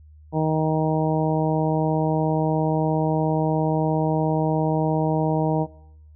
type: harmonic tone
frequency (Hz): 157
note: D#3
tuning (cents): +16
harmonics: 1 / 2 / 3 / 4 / 5 / 6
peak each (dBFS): -22 / -25 / -27 / -28 / -29 / -30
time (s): 0.32-5.67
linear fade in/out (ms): 50
effects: noise-tail reverb RT60 0.8 s tail -21 dB re dry + added 76 Hz sine -45 dBFS peak until 6.15 s